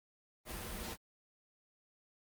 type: noise with comb filter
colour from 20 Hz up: pink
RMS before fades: -43 dBFS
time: 0.45-0.97 s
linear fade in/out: 50 ms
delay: 7.2 ms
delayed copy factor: -0.55
effects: Opus 32 kbps